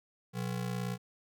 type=ring-modulated tone; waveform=square; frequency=153.1 Hz; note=D#3; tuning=28 cents flat; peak=-31 dBFS; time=0.33-0.98 s; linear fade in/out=50 ms; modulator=29.2 Hz; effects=none